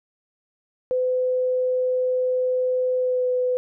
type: tone with pitch glide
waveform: sine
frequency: 507 to 501.8 Hz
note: B4 to B4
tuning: +45 to +28 cents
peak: -19 dBFS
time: 0.91-3.57 s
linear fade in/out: 0 ms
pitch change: -17 cents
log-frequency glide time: 2.98-3.27 s
effects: none